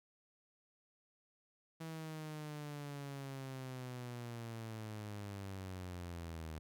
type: linear sweep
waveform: sawtooth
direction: down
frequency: 162.9 to 77.78 Hz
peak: -40 dBFS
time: 1.8-6.59 s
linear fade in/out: 10 ms
effects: none